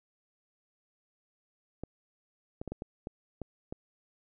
clicks, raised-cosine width 2 ms, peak -24 dBFS, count 8, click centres 1.836 / 2.615 / 2.677 / 2.72 / 2.821 / 3.071 / 3.417 / 3.725 s, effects none

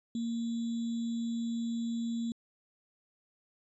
sine tone with sample-and-hold, 231.5 Hz, A#3, 12 cents flat, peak -31 dBFS, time 0.15-2.32 s, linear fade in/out 2 ms, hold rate 3675 Hz, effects resampled to 22050 Hz

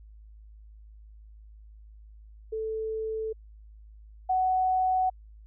sine tone pair in turn, 440 / 745.6 Hz, A4 / F#5, 0 / +13 cents, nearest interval major sixth, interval 913 cents, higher second, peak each -29 / -22 dBFS, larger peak second, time 2.52-3.33 / 4.29-5.1 s, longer neither, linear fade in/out 10 ms, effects added 53 Hz sine -47 dBFS peak until 5.46 s

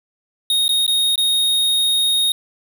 square tone with dropouts, 3727 Hz, A#7, 1 cent flat, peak -15 dBFS, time 0.5-2.32 s, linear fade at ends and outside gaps 2 ms, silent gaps 0.681-0.691 / 0.865-0.878 / 1.157-1.178 s, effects none

